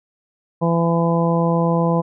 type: harmonic tone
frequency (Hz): 168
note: E3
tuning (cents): +33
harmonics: 1 / 2 / 3 / 4 / 5 / 6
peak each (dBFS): -17 / -25 / -21 / -26 / -27 / -25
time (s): 0.61-2.02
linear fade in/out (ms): 20
effects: none